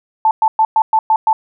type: tone bursts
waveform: sine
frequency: 880 Hz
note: A5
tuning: in tune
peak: -8 dBFS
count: 7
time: 0.25-1.33 s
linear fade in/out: 2 ms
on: 60 ms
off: 110 ms
effects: none